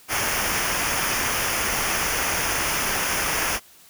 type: noise with comb filter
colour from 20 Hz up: pink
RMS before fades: -24 dBFS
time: 0.08-3.6 s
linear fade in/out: 50 ms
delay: 0.25 ms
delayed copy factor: -0.7
effects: white hiss -51 dBFS RMS until 3.89 s